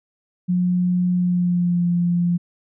sine tone with pitch glide, 179.4 to 174.09 Hz, F3 to F3, +47 to -5 cents, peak -16 dBFS, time 0.48-2.38 s, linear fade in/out 20 ms, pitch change -52 cents, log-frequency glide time 1.14-1.86 s, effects none

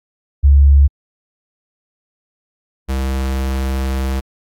sine / square tone pair in turn, 70.2 / 66.26 Hz, C#2 / C2, +22 / +22 cents, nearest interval minor second, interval 100 cents, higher first, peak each -5 / -17 dBFS, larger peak first, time 0.43-0.88 / 2.88-4.21 s, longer second, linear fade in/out 20 ms, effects AAC 64 kbps

